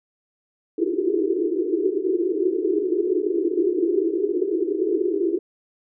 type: band-pass noise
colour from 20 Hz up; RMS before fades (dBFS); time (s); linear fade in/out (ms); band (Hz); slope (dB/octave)
pink; -22; 0.78-5.39; 5; 320 to 420; 96
effects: none